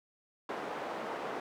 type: band-pass noise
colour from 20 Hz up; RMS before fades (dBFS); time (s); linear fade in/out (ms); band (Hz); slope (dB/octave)
white; -39; 0.49-1.4; 2; 320 to 910; 12
effects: none